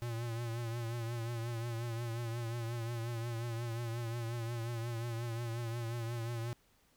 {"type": "tone with vibrato", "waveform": "square", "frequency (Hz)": 116.8, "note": "A#2", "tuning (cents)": 4, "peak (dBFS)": -37, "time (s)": [0.02, 6.53], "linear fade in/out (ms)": 0, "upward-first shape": "triangle", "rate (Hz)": 5.6, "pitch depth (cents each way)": 63, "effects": ["pink hiss -70 dBFS RMS until 6.96 s"]}